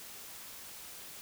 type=silence; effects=white hiss -48 dBFS RMS until 1.21 s